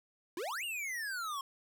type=exponential two-way sweep; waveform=square; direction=up then down; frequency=313.1 to 2905 to 1068 Hz; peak=-37 dBFS; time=0.37-1.41 s; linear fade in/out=2 ms; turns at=0.64 s; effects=none